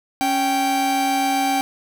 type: tone pair together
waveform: 45% pulse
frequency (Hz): 275.8 / 780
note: C#4 / G5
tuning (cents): -9 / -9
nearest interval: octave + tritone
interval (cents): 1800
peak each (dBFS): -23 / -19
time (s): 0.21-1.61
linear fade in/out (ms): 0
effects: none